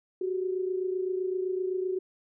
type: tone pair together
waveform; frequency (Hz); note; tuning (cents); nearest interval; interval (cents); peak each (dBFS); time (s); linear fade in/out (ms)
sine; 369.3 / 397.1; F#4 / G4; -3 / +22; minor second; 125; -28 / -35; 0.21-1.99; 5
effects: none